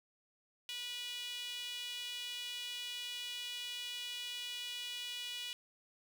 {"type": "tone with high-pass filter", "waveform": "sawtooth", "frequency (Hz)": 487.8, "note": "B4", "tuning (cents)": -21, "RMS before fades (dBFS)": -43, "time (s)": [0.69, 5.53], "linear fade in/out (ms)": 0, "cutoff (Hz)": 3000, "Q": 4.4, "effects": []}